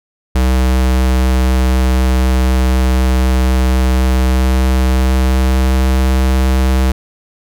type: tone with pitch glide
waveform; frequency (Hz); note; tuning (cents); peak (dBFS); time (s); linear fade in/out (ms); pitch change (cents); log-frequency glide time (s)
square; 64 to 64.89; C2 to C2; -38 to -14; -10; 0.35-6.92; 5; +24; 3.91-6.01
effects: none